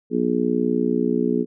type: harmonic tone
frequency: 60.3 Hz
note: B1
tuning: 41 cents flat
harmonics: 3 / 4 / 5 / 6 / 7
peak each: -27 / -22 / -25 / -26 / -24 dBFS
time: 0.1-1.46 s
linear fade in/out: 50 ms
effects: none